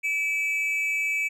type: tone pair together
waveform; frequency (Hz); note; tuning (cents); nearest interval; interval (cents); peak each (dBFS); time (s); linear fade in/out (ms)
triangle; 2305 / 2587; D7 / E7; -33 / -33; major second; 200; -23 / -28; 0.03-1.29; 20
effects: none